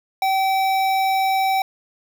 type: tone with notch filter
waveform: square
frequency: 769 Hz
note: G5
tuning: 33 cents flat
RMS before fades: -19 dBFS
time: 0.22-1.62 s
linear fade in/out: 2 ms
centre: 8200 Hz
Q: 1.1
effects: none